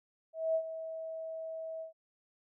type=tone with ADSR envelope; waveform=sine; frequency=646 Hz; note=E5; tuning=35 cents flat; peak=-26 dBFS; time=0.33-1.93 s; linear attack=220 ms; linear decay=73 ms; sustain=-12 dB; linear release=120 ms; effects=none